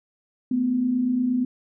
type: tone pair together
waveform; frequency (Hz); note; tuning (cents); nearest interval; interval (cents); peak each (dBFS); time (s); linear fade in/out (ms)
sine; 223.3 / 251.8; A3 / B3; +26 / +34; major second; 208; -29 / -20; 0.51-1.45; 5
effects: none